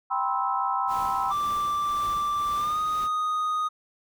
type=chord; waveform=sine; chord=C major seventh; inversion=second; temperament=just; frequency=784.9 / 981.1 / 1046.5 / 1308.1 Hz; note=G5 / B5 / C6 / E6; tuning=+2 / -12 / 0 / -14 cents; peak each=-29 dBFS; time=0.1-1.33 s; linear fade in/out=20 ms
type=noise with tremolo; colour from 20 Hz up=pink; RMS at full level=-41 dBFS; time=0.87-3.09 s; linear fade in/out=50 ms; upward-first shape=triangle; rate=1.9 Hz; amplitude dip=50%
type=tone with pitch glide; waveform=triangle; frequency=1174.7 to 1242.4 Hz; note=D6 to D#6; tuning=0 to -3 cents; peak=-22 dBFS; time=1.3-3.69 s; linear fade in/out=20 ms; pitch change=+97 cents; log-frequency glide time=2.56-2.79 s
effects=none